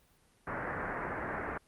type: low-pass noise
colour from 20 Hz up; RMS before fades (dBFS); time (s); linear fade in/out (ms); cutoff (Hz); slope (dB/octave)
white; -37; 0.47-1.58; 5; 1900; 48
effects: pink hiss -67 dBFS RMS until 1.67 s + Opus 32 kbps